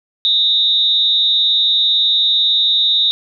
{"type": "tone with amplitude modulation", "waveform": "sine", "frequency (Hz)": 3729, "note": "A#7", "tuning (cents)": 0, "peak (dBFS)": -7, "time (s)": [0.25, 3.11], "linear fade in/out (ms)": 0, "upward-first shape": "sine", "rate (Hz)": 220, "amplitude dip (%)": 85, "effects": []}